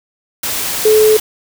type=tone in noise; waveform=sine; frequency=431.4 Hz; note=A4; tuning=34 cents flat; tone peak=-6 dBFS; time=0.85-1.17 s; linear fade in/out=5 ms; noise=white; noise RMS=-19 dBFS; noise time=0.43-1.2 s; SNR=+10 dB; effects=none